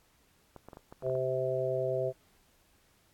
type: clicks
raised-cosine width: 1 ms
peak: -32 dBFS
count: 9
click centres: 0.563 / 0.686 / 0.732 / 0.771 / 0.925 / 1.024 / 1.065 / 1.098 / 1.153 s
type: harmonic tone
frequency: 130 Hz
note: C3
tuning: 11 cents flat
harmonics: 1 / 3 / 4 / 5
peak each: -38 / -34 / -33 / -33 dBFS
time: 1.02-2.13 s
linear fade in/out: 50 ms
effects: pink hiss -67 dBFS RMS until 3.13 s + AAC 64 kbps